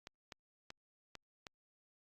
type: clicks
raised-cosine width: 0.2 ms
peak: -30 dBFS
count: 5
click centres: 0.071 / 0.322 / 0.704 / 1.153 / 1.468 s
effects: Opus 48 kbps